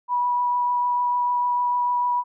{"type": "tone with vibrato", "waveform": "sine", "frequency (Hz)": 977, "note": "B5", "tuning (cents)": -19, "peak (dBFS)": -19, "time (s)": [0.08, 2.24], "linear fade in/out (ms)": 50, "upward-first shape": "triangle", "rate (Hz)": 6.7, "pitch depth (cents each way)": 11, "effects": []}